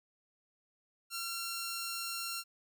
10% pulse tone pair together, 1368 / 4340 Hz, F6 / C#8, -36 / -37 cents, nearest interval octave + minor sixth, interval 1999 cents, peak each -30 / -36 dBFS, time 1.1-2.44 s, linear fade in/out 50 ms, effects none

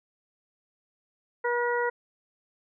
harmonic tone, 481.2 Hz, B4, 45 cents flat, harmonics 1 / 2 / 3 / 4, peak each -27 / -30 / -32 / -33 dBFS, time 1.44-1.9 s, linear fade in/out 10 ms, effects none

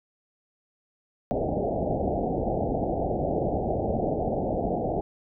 white low-pass noise, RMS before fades -27 dBFS, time 1.31-5.01 s, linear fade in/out 0 ms, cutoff 780 Hz, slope 96 dB/octave, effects none

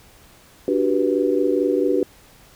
sine chord, G major seventh, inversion second, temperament just, 294 / 367.5 / 392 / 490 Hz, D4 / F#4 / G4 / B4, +2 / -12 / 0 / -14 cents, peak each -22 dBFS, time 0.68-2.03 s, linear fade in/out 2 ms, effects pink hiss -50 dBFS RMS until 2.55 s

